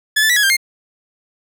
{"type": "tone with pitch steps", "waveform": "sawtooth", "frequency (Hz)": [1721, 1755, 1949, 1678, 1589, 2124], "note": ["A6", "A6", "B6", "G#6", "G6", "C7"], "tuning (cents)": [-39, -5, -23, 17, 23, 25], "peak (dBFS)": -8, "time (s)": [0.16, 0.568], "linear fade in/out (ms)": 10, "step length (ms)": 68, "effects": []}